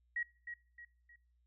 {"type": "tone with echo", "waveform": "sine", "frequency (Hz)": 1905, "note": "A#6", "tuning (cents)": 37, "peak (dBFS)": -34, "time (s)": [0.16, 0.23], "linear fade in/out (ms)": 5, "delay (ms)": 310, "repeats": 3, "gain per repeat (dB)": -8, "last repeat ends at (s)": 1.16, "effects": ["noise-tail reverb RT60 0.5 s tail -24 dB re dry", "added 60 Hz sine -70 dBFS peak until 1.46 s"]}